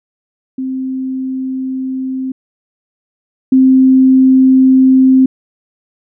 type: tone pair in turn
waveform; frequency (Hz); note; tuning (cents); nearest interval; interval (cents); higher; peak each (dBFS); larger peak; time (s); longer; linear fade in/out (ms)
sine; 261.6 / 261.6; C4 / C4; 0 / 0; unison; 0; neither; -16 / -4; second; 0.58-2.32 / 3.52-5.26; neither; 5
effects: none